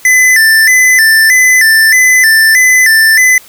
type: tone with vibrato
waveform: square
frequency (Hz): 1892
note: A#6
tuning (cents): +25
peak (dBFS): -4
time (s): 0.05-3.38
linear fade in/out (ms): 2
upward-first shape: square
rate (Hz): 1.6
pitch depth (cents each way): 110
effects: white hiss -37 dBFS RMS until 3.48 s